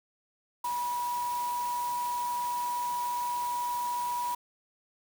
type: tone in noise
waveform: sine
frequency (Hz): 971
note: B5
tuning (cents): -30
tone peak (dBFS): -29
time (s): 0.64-4.35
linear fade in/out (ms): 5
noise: white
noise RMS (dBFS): -43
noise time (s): 0.64-4.35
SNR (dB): +11
effects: none